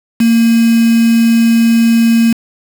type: tone with quantisation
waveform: sine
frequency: 229.8 Hz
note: A#3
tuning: 25 cents flat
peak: -6 dBFS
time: 0.2-2.33 s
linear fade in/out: 5 ms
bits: 3
effects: none